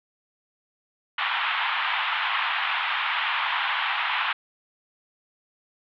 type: band-pass noise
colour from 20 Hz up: pink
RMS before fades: -26 dBFS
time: 1.18-4.33 s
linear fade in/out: 5 ms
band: 840 to 3400 Hz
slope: 48 dB/octave
effects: none